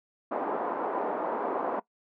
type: band-pass noise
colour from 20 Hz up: white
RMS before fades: -31 dBFS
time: 0.31-1.8 s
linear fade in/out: 10 ms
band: 280 to 980 Hz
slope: 24 dB/octave
effects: noise-tail reverb RT60 0.1 s tail -19 dB re dry

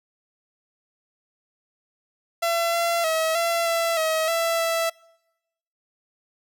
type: tone with pitch steps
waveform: sawtooth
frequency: 675 / 680 / 642 / 676 / 669 / 637 / 666 / 662 Hz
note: E5 / F5 / E5 / E5 / E5 / D#5 / E5 / E5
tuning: +41 / -46 / -46 / +43 / +25 / +41 / +18 / +7 cents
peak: -17 dBFS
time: 2.42-4.9 s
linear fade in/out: 10 ms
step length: 310 ms
effects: noise-tail reverb RT60 1.0 s tail -26 dB re dry

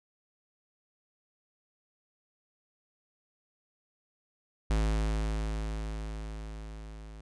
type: tone with level ramp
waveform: square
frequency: 53.5 Hz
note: A1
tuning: 48 cents flat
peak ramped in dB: -25 to -45 dBFS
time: 4.7-7.21 s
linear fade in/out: 5 ms
effects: resampled to 22050 Hz

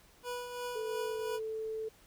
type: tone with tremolo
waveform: 25% pulse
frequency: 489.7 Hz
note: B4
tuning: 15 cents flat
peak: -32 dBFS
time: 0.23-1.4 s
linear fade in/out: 50 ms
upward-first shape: triangle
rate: 2.9 Hz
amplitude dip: 55%
type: tone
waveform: sine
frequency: 440 Hz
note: A4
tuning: in tune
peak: -35 dBFS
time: 0.75-1.89 s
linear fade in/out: 10 ms
effects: pink hiss -62 dBFS RMS until 2.06 s

